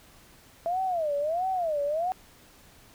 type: tone with vibrato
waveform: sine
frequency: 659.3 Hz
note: E5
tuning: in tune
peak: -25 dBFS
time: 0.66-2.12 s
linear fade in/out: 0 ms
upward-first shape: sine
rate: 1.5 Hz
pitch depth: 250 cents each way
effects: pink hiss -55 dBFS RMS until 2.94 s